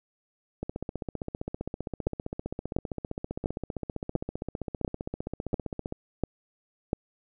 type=two click trains; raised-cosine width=2 ms; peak=-19 / -12 dBFS; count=82 / 8; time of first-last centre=0.63-5.924 / 2.07-6.931 s; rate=15.3 / 1.44 Hz; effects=none